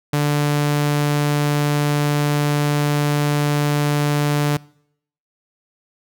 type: tone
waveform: sawtooth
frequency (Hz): 146.6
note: D3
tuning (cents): -3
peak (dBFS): -12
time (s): 0.13-4.57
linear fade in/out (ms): 5
effects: noise-tail reverb RT60 0.7 s tail -24 dB re dry